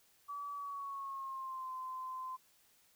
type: tone with pitch glide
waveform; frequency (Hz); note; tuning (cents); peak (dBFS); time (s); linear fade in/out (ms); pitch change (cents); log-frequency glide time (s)
sine; 1146 to 1032.8; D6 to C6; -43 to -23; -40; 0.28-2.37; 20; -180; 0.54-1.71
effects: white hiss -69 dBFS RMS until 2.95 s